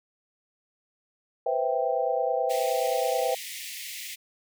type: chord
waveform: sine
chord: C major seventh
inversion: third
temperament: equal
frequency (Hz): 493.9 / 523.3 / 659.3 / 784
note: B4 / C5 / E5 / G5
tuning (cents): 0 / 0 / 0 / 0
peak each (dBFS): -29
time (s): 1.46-3.35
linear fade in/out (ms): 5
type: high-pass noise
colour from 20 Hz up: pink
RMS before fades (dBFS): -38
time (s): 2.49-4.16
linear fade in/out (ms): 20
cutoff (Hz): 1900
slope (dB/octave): 96
effects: none